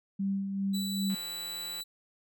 sine tone with tremolo, 196 Hz, G3, in tune, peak -27 dBFS, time 0.19-1.15 s, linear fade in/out 10 ms, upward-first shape sine, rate 2.5 Hz, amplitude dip 45%
sawtooth tone, 3951 Hz, B7, in tune, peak -33 dBFS, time 0.73-1.84 s, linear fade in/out 20 ms
click train, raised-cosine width 0.3 ms, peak -34 dBFS, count 125, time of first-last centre 1.1-1.805 s, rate 176 Hz
effects none

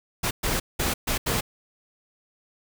pink noise bursts at uneven times, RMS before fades -25 dBFS, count 5, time 0.23-0.31 / 0.43-0.6 / 0.79-0.94 / 1.07-1.18 / 1.26-1.41 s, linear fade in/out 10 ms, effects none

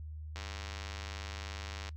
click train, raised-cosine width 0.2 ms, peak -25 dBFS, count 154, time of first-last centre 0.36-1.89 s, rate 100 Hz, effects noise-tail reverb RT60 0.1 s tail -21 dB re dry + added 77 Hz sine -41 dBFS peak until 1.96 s

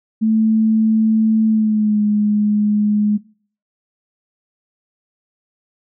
sine tone with pitch glide, 220 to 209.1 Hz, A3 to G#3, 0 to +12 cents, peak -12 dBFS, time 0.21-3.18 s, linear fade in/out 20 ms, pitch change -88 cents, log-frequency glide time 1.46-2.02 s, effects noise-tail reverb RT60 0.5 s tail -22 dB re dry

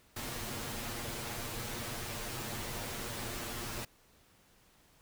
pink noise with comb filter, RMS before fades -40 dBFS, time 0.16-3.85 s, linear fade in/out 5 ms, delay 8.5 ms, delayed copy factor +0.95, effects pink hiss -65 dBFS RMS until 5.01 s

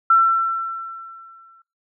sine tone with exponential decay, 1345 Hz, E6, 34 cents sharp, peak -9 dBFS, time 0.1-1.62 s, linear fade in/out 5 ms, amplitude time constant 330 ms, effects noise-tail reverb RT60 0.2 s tail -19 dB re dry

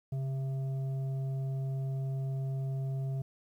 sine tone with frequency modulation, 135.4 Hz, C#3, 40 cents flat, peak -31 dBFS, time 0.12-3.22 s, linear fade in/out 5 ms, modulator 534 Hz, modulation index 0.24, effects 11-bit

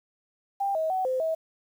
sine tone with pitch steps, 793 / 637 / 751 / 516 / 644 Hz, G5 / D#5 / F#5 / C5 / E5, +20 / +41 / +26 / -24 / -41 cents, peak -24 dBFS, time 0.6-1.35 s, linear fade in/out 10 ms, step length 150 ms, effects 9-bit

